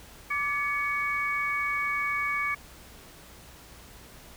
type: tone cluster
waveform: sine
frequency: 1167 / 1706 / 2236 Hz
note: D6 / G#6 / C#7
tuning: -11 / +46 / +14 cents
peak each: -31 / -35 / -28 dBFS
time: 0.3-2.55 s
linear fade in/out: 10 ms
effects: added 60 Hz sine -56 dBFS peak until 4.36 s + pink hiss -50 dBFS RMS until 4.36 s